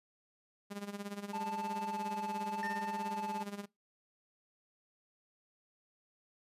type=tone with tremolo; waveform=sawtooth; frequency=202.5 Hz; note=G#3; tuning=43 cents flat; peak=-34 dBFS; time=0.7-3.66 s; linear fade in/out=20 ms; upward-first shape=sine; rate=17 Hz; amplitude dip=80%
type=tone with vibrato; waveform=triangle; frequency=875 Hz; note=A5; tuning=10 cents flat; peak=-35 dBFS; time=1.33-3.43 s; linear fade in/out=5 ms; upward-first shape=square; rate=0.82 Hz; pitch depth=9 cents each way
type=tone with exponential decay; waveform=triangle; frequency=1812 Hz; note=A#6; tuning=50 cents flat; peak=-35 dBFS; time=2.63-3.42 s; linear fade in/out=0 ms; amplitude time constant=170 ms
effects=noise-tail reverb RT60 0.2 s tail -23 dB re dry + resampled to 32000 Hz